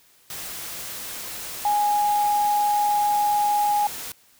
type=tone in noise; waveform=sine; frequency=828 Hz; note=G#5; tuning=5 cents flat; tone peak=-18 dBFS; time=1.65-3.87 s; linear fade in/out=2 ms; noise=white; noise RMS=-34 dBFS; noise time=0.3-4.12 s; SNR=+13 dB; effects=white hiss -57 dBFS RMS until 4.39 s